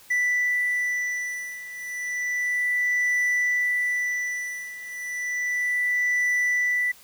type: beating tone pair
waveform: triangle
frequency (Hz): 1975.5 / 1975.82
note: B6 / B6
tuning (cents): 0 / 0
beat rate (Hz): 0.32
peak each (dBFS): -23 / -26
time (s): 0.1-6.92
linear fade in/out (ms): 10
effects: white hiss -51 dBFS RMS until 7.03 s